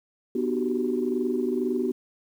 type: chord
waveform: sine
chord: G major seventh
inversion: first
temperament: equal with one note detuned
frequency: 246.9 / 301.4 / 370 / 392 Hz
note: B3 / D4 / F#4 / G4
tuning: 0 / +45 / 0 / 0 cents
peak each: -27 / -32 / -27 / -30 dBFS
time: 0.35-1.92 s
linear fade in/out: 5 ms
effects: tanh soft clip ceiling -13 dBFS + 9-bit